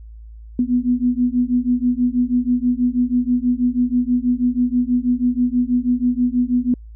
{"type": "beating tone pair", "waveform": "sine", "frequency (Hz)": [243.5, 249.7], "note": ["B3", "B3"], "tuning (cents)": [-24, 19], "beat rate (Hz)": 6.2, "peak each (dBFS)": -18, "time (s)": [0.59, 6.74], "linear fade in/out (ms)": 2, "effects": ["added 55 Hz sine -35 dBFS peak until 6.95 s"]}